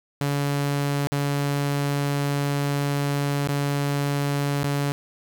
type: tone with dropouts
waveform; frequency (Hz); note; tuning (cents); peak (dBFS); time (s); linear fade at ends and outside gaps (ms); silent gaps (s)
sawtooth; 142.4; C#3; +47; -18; 0.21-4.92; 0; 1.071-1.12 / 3.473-3.487 / 4.631-4.642
effects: 8-bit